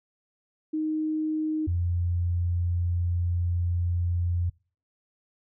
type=tone pair in turn; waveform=sine; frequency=311.1 / 87.3 Hz; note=D#4 / F2; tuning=0 / 0 cents; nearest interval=octave + minor seventh; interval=2200 cents; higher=first; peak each=-25 / -23 dBFS; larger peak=second; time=0.73-1.67 / 1.67-4.5 s; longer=second; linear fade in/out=10 ms; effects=noise-tail reverb RT60 0.4 s tail -25 dB re dry